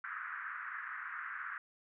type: band-pass noise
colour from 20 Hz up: white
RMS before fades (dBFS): -43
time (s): 0.04-1.58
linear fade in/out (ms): 2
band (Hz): 1200 to 1800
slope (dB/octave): 48
effects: none